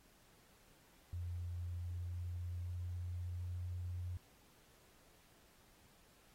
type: tone with pitch steps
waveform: sine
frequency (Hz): 87.31 / 87.87 / 88.43 / 88.99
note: F2 / F2 / F2 / F2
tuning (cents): 0 / +11 / +22 / +33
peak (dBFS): -40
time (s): 1.13-4.17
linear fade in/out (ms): 0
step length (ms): 760
effects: pink hiss -68 dBFS RMS until 6.34 s + AAC 48 kbps